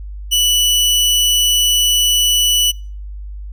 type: tone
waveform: sawtooth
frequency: 2960 Hz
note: F#7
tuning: in tune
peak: -8 dBFS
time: 0.31-2.72 s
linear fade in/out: 20 ms
effects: noise-tail reverb RT60 0.4 s tail -26 dB re dry + added 50 Hz sine -26 dBFS peak until 3.52 s